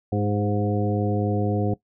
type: harmonic tone with a mistuned harmonic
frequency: 103.5 Hz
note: G#2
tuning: 5 cents flat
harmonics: 1 / 2 / 3 / 4 / 5 / 7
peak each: -24 / -27 / -29 / -30 / -31 / -32 dBFS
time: 0.12-1.74 s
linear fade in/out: 5 ms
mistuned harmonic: 4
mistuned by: -19 cents
effects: noise-tail reverb RT60 0.1 s tail -18 dB re dry